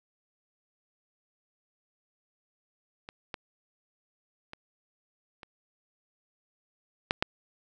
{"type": "clicks", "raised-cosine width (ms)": 0.3, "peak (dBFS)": [-25, -19, -25, -28, -8, -8], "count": 6, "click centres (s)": [3.089, 3.342, 4.534, 5.432, 7.109, 7.225], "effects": []}